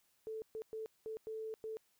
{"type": "tone bursts at uneven times", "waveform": "sine", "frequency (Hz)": 440, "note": "A4", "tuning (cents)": 0, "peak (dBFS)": -40, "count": 6, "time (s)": [[0.27, 0.42], [0.55, 0.62], [0.73, 0.86], [1.06, 1.17], [1.27, 1.54], [1.64, 1.77]], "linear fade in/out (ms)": 0, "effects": ["white hiss -75 dBFS RMS until 1.99 s"]}